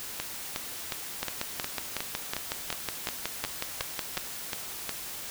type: two click trains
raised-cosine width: 0.2 ms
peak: -13 / -12 dBFS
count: 14 / 17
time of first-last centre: 0.2-4.893 / 1.23-4.177 s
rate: 2.77 / 5.43 Hz
effects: white hiss -39 dBFS RMS until 5.3 s